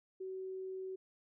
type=tone; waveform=sine; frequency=377.4 Hz; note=F#4; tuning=34 cents sharp; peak=-40 dBFS; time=0.2-0.96 s; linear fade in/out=10 ms; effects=none